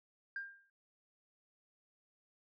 sine tone with exponential decay, 1598 Hz, G6, 33 cents sharp, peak -35 dBFS, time 0.36-0.7 s, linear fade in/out 2 ms, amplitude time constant 72 ms, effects tanh soft clip ceiling -34 dBFS

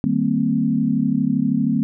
sine chord, C minor seventh, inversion first, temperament equal with one note detuned, 155.56 / 196 / 229.2 / 261.6 Hz, Eb3 / G3 / Bb3 / C4, 0 / 0 / -29 / 0 cents, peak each -24 / -23 / -20 / -21 dBFS, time 0.04-1.83 s, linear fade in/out 0 ms, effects none

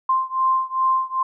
sine beating tone pair, 1046.5 / 1049 Hz, C6 / C6, 0 / +4 cents, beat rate 2.5 Hz, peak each -20 / -21 dBFS, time 0.09-1.23 s, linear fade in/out 5 ms, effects none

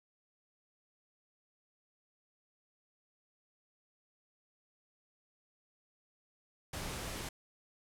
pink noise, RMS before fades -41 dBFS, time 6.73-7.29 s, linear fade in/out 5 ms, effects low-pass 12000 Hz 12 dB/octave

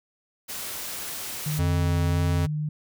white noise, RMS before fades -34 dBFS, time 0.48-1.6 s, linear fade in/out 20 ms
sine tone, 151.5 Hz, D#3, 46 cents flat, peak -25 dBFS, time 1.46-2.69 s, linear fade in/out 5 ms
square tone with vibrato, 87.31 Hz, F2, in tune, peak -23 dBFS, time 1.58-2.47 s, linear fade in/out 20 ms, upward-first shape sine, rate 1.8 Hz, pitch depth 8 cents each way
effects none

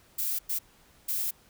violet noise bursts at uneven times, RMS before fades -30 dBFS, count 3, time 0.18-0.39 / 0.49-0.59 / 1.08-1.31 s, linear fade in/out 10 ms, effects pink hiss -60 dBFS RMS until 1.49 s

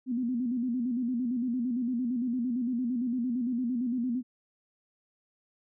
sine tone with vibrato, 244.8 Hz, B3, 15 cents flat, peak -27 dBFS, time 0.06-4.23 s, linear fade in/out 50 ms, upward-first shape square, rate 8.8 Hz, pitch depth 81 cents each way, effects none

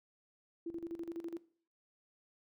sine tone with tremolo, 335.6 Hz, E4, 31 cents sharp, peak -37 dBFS, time 0.66-1.38 s, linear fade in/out 5 ms, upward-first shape square, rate 12 Hz, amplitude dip 75%, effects noise-tail reverb RT60 0.5 s tail -19 dB re dry

